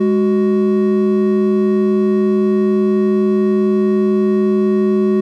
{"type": "tone pair together", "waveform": "triangle", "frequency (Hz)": [206.8, 372.7], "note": ["G#3", "F#4"], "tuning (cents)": [-7, 13], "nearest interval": "minor seventh", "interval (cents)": 1020, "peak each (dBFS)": -12, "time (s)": [0, 5.21], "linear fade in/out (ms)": 10, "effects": []}